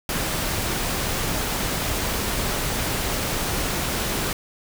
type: noise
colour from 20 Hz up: pink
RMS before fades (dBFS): -25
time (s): 0.09-4.33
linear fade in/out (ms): 2
effects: none